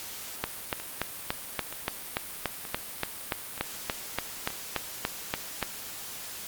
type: two click trains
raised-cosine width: 0.3 ms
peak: -22 / -10 dBFS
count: 5 / 19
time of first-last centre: 0.8-4.504 / 0.44-5.627 s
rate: 1.08 / 3.47 Hz
effects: white hiss -40 dBFS RMS until 6.47 s + Opus 48 kbps